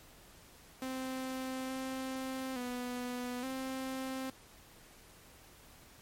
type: tone with pitch steps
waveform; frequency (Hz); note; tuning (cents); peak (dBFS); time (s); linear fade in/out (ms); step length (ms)
sawtooth; 260.5 / 262.4 / 247 / 263; C4 / C4 / B3 / C4; -7 / +5 / 0 / +9; -33; 0.82-4.3; 2; 870
effects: pink hiss -58 dBFS RMS until 6.01 s + MP3 64 kbps